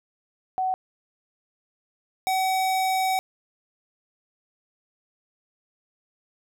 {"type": "tone pair in turn", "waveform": ["sine", "square"], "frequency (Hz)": [750, 756.5], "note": ["F#5", "F#5"], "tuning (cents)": [23, 38], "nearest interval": "unison", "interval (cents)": 15, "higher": "second", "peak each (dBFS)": -22, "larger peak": "neither", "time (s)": [[0.58, 0.74], [2.27, 3.19]], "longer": "second", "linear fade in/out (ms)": 0, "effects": []}